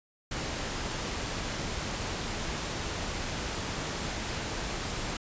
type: noise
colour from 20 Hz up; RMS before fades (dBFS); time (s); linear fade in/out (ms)
pink; -34; 0.31-5.17; 5
effects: resampled to 16000 Hz